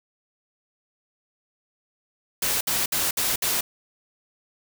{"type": "noise bursts", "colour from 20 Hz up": "white", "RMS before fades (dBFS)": -24, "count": 5, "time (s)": [2.42, 3.61], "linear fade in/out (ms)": 5, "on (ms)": 190, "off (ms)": 60, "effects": []}